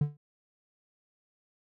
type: tone with exponential decay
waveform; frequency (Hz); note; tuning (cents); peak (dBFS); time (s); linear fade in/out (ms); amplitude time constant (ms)
triangle; 146.83; D3; 0; -17; 0.01-0.17; 5; 33
effects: tanh soft clip ceiling -15 dBFS